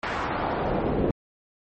brown noise with band-pass filter sweep, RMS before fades -26 dBFS, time 0.03-1.11 s, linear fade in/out 2 ms, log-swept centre 1600 to 360 Hz, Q 1.1, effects MP3 32 kbps

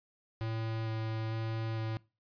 square tone with vibrato, 111.6 Hz, A2, 25 cents sharp, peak -34 dBFS, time 0.41-1.97 s, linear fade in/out 0 ms, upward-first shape square, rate 1.1 Hz, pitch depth 8 cents each way, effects noise-tail reverb RT60 0.3 s tail -22 dB re dry + resampled to 11025 Hz

